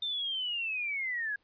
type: linear sweep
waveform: sine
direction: down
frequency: 3616 to 1628 Hz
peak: -31 dBFS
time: 0.02-1.36 s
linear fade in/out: 5 ms
effects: pink hiss -73 dBFS RMS until 1.43 s + resampled to 11025 Hz